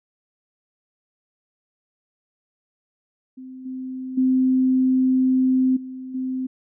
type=tone with level steps; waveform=sine; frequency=258.8 Hz; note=C4; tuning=19 cents flat; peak=-35 / -28 / -15 / -31 / -23 dBFS; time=3.37-6.47 s; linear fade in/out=10 ms; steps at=3.65 / 4.17 / 5.76 / 6.14 s; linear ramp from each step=10 ms; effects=none